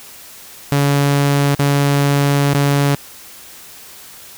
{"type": "tone with dropouts", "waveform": "sawtooth", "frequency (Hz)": 141.8, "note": "C#3", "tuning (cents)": 40, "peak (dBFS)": -8, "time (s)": [0.72, 2.95], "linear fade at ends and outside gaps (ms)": 0, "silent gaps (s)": [[1.548, 1.593], [2.535, 2.548]], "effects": ["white hiss -38 dBFS RMS until 4.37 s"]}